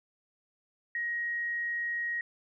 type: tone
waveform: sine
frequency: 1887 Hz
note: A#6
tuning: 21 cents sharp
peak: -30 dBFS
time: 0.95-2.21 s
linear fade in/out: 2 ms
effects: none